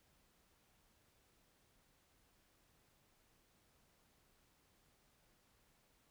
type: silence
effects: pink hiss -74 dBFS RMS until 6.1 s